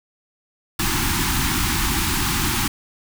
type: band-stop noise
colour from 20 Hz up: pink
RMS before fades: -21 dBFS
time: 0.79-2.68 s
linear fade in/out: 5 ms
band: 370 to 790 Hz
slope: 96 dB/octave
effects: none